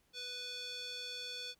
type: tone with band-pass filter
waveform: square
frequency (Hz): 493.9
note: B4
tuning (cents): 0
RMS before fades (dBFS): -44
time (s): 0.13-1.55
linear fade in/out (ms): 50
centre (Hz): 4000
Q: 3.9
effects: pink hiss -74 dBFS RMS until 1.59 s